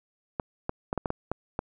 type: clicks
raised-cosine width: 1 ms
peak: -14 dBFS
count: 8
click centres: 0.398 / 0.694 / 0.929 / 0.977 / 1.058 / 1.104 / 1.316 / 1.591 s
effects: none